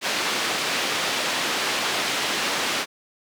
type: band-pass noise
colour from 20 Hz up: white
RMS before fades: -25 dBFS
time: 0.01-2.86 s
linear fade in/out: 50 ms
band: 210 to 3900 Hz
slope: 12 dB/octave
effects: none